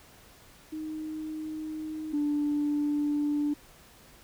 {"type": "tone pair in turn", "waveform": "sine", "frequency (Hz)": [311.1, 293.6], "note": ["D#4", "D4"], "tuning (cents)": [0, 0], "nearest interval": "minor second", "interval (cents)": 100, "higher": "first", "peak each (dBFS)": [-33, -24], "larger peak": "second", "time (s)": [[0.72, 2.13], [2.13, 3.54]], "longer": "neither", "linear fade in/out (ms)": 10, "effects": ["tanh soft clip ceiling -21 dBFS", "pink hiss -55 dBFS RMS until 4.23 s"]}